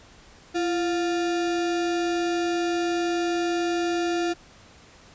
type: tone with sample-and-hold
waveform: sine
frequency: 340.6 Hz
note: F4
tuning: 43 cents flat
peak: -22 dBFS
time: 0.54-4.34 s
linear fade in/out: 20 ms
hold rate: 1050 Hz
effects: pink hiss -51 dBFS RMS until 5.14 s + resampled to 16000 Hz